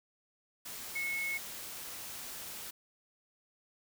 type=tone in noise; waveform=sine; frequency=2187 Hz; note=C#7; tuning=24 cents flat; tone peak=-33 dBFS; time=0.95-1.38 s; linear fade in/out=10 ms; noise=white; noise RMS=-44 dBFS; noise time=0.65-2.71 s; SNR=+8 dB; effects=none